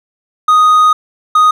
triangle tone pair in turn, 1244.5 / 1244.5 Hz, D#6 / D#6, 0 / 0 cents, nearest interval unison, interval 0 cents, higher neither, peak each -3 dBFS, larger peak neither, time 0.48-0.93 / 1.35-1.51 s, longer first, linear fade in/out 5 ms, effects none

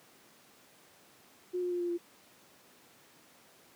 sine tone with pitch steps, 360.7 / 356.8 / 352.9 / 349 / 345.2 Hz, F#4 / F4 / F4 / F4 / F4, -44 / +37 / +18 / -1 / -20 cents, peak -30 dBFS, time 1.53-1.98 s, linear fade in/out 20 ms, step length 90 ms, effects pink hiss -60 dBFS RMS until 3.75 s + high-pass 200 Hz 12 dB/octave

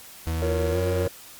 40% pulse tone with pitch glide, 81.2 to 89.58 Hz, E2 to F2, -26 to +44 cents, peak -24 dBFS, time 0.27-1.07 s, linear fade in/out 0 ms, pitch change +170 cents, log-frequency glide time 0.71-0.77 s
triangle chord, Bb minor, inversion second, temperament just, 349.6 / 466.2 / 559.4 Hz, F4 / Bb4 / Db5, +2 / 0 / +16 cents, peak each -30 / -25 / -27 dBFS, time 0.42-1.08 s, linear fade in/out 2 ms
effects white hiss -45 dBFS RMS until 1.39 s + Opus 48 kbps

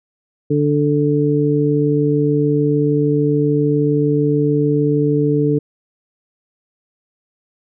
harmonic tone, 146.83 Hz, D3, in tune, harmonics 1 / 2 / 3, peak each -17 / -17 / -17 dBFS, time 0.5-5.59 s, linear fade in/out 10 ms, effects none

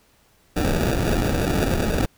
pink noise with sample-and-hold, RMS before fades -21 dBFS, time 0.56-2.06 s, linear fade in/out 10 ms, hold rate 1050 Hz, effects pink hiss -59 dBFS RMS until 2.17 s

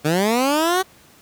15% pulse linear sweep, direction up, 143.7 to 384.4 Hz, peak -10 dBFS, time 0.04-0.83 s, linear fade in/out 20 ms, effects pink hiss -50 dBFS RMS until 1.21 s + high-pass 80 Hz 12 dB/octave

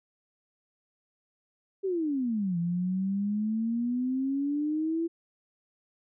sine exponential two-way sweep, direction down then up, 398.7 to 168.8 to 337.1 Hz, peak -26 dBFS, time 1.83-5.08 s, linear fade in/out 20 ms, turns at 2.58 s, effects none

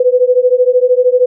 sine beating tone pair, 493.9 / 506.9 Hz, B4 / B4, 0 / +45 cents, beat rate 13 Hz, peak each -10 dBFS, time 0-1.26 s, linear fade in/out 5 ms, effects none

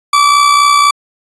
40% pulse tone with amplitude modulation, 1155 Hz, D6, 29 cents flat, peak -3 dBFS, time 0.13-0.91 s, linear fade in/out 5 ms, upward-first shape sine, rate 63.9 Hz, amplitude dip 45%, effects resampled to 22050 Hz

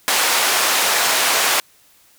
pink band-pass noise, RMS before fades -17 dBFS, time 0.08-1.6 s, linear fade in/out 0 ms, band 770 to 14000 Hz, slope 12 dB/octave, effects white hiss -53 dBFS RMS until 2.18 s

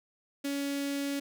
sawtooth tone with notch filter, 280.9 Hz, C#4, 23 cents sharp, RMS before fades -33 dBFS, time 0.44-1.2 s, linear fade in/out 10 ms, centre 960 Hz, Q 0.77, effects none

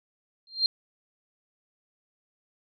sine tone with exponential growth, 4186 Hz, C8, in tune, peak -16 dBFS, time 0.47-0.66 s, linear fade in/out 1 ms, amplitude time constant 40 ms, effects none

